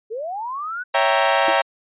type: linear sweep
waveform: sine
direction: up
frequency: 415.3 to 1512 Hz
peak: -25 dBFS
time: 0.1-0.84 s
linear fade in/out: 20 ms
type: chord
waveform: sawtooth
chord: C# diminished seventh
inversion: none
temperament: equal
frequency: 554.4 / 659.3 / 784 / 932.3 Hz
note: C#5 / E5 / G5 / Bb5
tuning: 0 / 0 / 0 / 0 cents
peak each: -17 dBFS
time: 0.94-1.62 s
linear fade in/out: 10 ms
type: tone with exponential decay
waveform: sine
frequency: 329.6 Hz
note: E4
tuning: in tune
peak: -21 dBFS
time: 1.48-1.57 s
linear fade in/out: 2 ms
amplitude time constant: 19 ms
effects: resampled to 8000 Hz